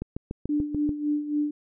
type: click train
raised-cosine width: 3 ms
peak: -18 dBFS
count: 7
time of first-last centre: 0.02-0.892 s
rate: 6.88 Hz
type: tone with tremolo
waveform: sine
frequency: 296 Hz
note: D4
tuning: 14 cents sharp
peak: -21 dBFS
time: 0.49-1.51 s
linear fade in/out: 5 ms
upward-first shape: sine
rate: 3.6 Hz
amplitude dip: 70%
effects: none